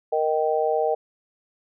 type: harmonic tone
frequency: 155.56 Hz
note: D#3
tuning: in tune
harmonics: 3 / 4 / 5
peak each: -23 / -24 / -25 dBFS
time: 0.12-0.95 s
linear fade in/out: 10 ms
effects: none